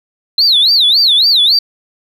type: tone with vibrato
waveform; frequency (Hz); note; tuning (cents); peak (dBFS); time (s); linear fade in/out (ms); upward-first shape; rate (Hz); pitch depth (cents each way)
sine; 3997; B7; +20; -5; 0.38-1.59; 5; sine; 3.6; 280
effects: tanh soft clip ceiling -3 dBFS